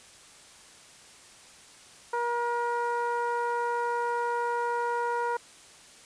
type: tone with low-pass filter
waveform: 15% pulse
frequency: 476.3 Hz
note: A#4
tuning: 37 cents sharp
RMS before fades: -29 dBFS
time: 2.13-5.37 s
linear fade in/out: 5 ms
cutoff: 1100 Hz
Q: 1.7
effects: white hiss -52 dBFS RMS until 6.05 s + resampled to 22050 Hz